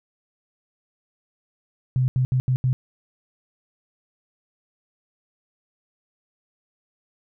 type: tone bursts at uneven times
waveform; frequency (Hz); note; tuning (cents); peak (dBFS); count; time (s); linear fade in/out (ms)
sine; 128.5; C3; -31; -17; 5; 1.96-2.08 / 2.16-2.25 / 2.32-2.4 / 2.48-2.56 / 2.64-2.73; 0
effects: none